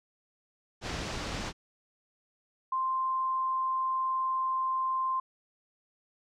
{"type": "low-pass noise", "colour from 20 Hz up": "pink", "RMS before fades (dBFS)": -36, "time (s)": [0.81, 1.53], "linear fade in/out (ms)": 50, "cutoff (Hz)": 6500, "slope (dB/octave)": 24}
{"type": "tone", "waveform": "sine", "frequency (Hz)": 1046.5, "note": "C6", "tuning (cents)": 0, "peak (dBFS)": -27, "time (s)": [2.72, 5.2], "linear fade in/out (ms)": 5}
{"effects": []}